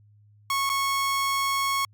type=tone with dropouts; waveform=sawtooth; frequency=1100 Hz; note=C#6; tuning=14 cents flat; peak=-19 dBFS; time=0.5-1.85 s; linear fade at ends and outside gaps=2 ms; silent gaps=0.693-0.698 s; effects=added 104 Hz sine -53 dBFS peak until 1.93 s + MP3 96 kbps